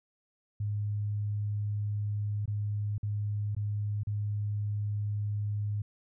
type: tone with dropouts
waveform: sine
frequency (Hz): 103.83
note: G#2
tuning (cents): 0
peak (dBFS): -29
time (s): 0.6-5.82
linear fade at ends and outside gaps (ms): 5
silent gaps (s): 2.458-2.477 / 2.981-3.03 / 3.55-3.565 / 4.034-4.07
effects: none